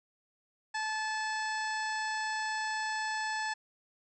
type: harmonic tone with a mistuned harmonic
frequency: 868 Hz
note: A5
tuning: 24 cents flat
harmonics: 1 / 2 / 3 / 4 / 5 / 6 / 7 / 8 / 9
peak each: -35 / -35 / -46 / -50 / -46 / -46 / -54 / -58 / -47 dBFS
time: 0.74-3.54 s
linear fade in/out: 10 ms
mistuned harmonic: 8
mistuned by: +19 cents
effects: none